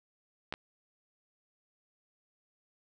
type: clicks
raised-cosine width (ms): 0.3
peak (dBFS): -18 / -24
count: 2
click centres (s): 0.525 / 0.539
effects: none